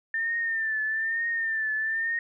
sine tone with vibrato, 1795 Hz, A6, 34 cents sharp, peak -25 dBFS, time 0.14-2.19 s, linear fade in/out 2 ms, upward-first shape triangle, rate 1.1 Hz, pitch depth 65 cents each way, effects none

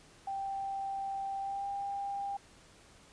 sine tone with pitch glide, 784 to 797.7 Hz, G5 to G5, 0 to +30 cents, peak -34 dBFS, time 0.27-2.37 s, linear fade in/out 5 ms, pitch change +30 cents, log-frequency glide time 1.41-1.67 s, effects pink hiss -59 dBFS RMS until 3.12 s + resampled to 22050 Hz

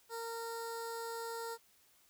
15% pulse tone with notch filter, 460.2 Hz, A#4, 22 cents flat, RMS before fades -42 dBFS, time 0.09-1.58 s, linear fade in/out 50 ms, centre 2400 Hz, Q 0.81, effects white hiss -68 dBFS RMS until 2.09 s

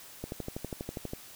click train, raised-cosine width 2 ms, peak -22 dBFS, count 12, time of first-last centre 0.24-1.134 s, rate 12.3 Hz, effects white hiss -50 dBFS RMS until 1.35 s

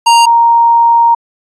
square / sine tone pair in turn, 932.3 / 932.3 Hz, A#5 / A#5, 0 / 0 cents, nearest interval unison, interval 0 cents, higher neither, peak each -4 dBFS, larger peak neither, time 0.06-0.26 / 0.26-1.15 s, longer second, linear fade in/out 10 ms, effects resampled to 22050 Hz

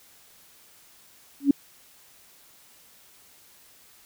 sine tone with exponential growth, 280 Hz, C#4, 18 cents sharp, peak -10 dBFS, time 1.4-1.51 s, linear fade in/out 5 ms, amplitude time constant 23 ms, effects white hiss -55 dBFS RMS until 4.05 s

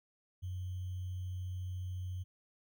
sine tone with sample-and-hold, 91.4 Hz, F#2, 21 cents flat, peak -37 dBFS, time 0.42-2.24 s, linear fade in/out 20 ms, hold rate 3150 Hz, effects none

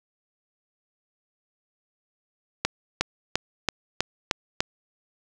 accelerating click train, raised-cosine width 0.2 ms, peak -4 dBFS, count 7, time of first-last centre 2.65-4.605 s, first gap 360 ms, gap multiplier 0.96, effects none

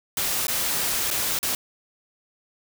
white noise with dropouts, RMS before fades -25 dBFS, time 0.17-1.55 s, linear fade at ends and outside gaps 2 ms, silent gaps 0.469-0.481 / 1.104-1.11 / 1.39-1.429 s, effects none

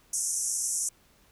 pink band-pass noise, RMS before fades -30 dBFS, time 0.13-0.89 s, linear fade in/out 5 ms, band 5700 to 11000 Hz, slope 96 dB/octave, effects pink hiss -62 dBFS RMS until 1.31 s

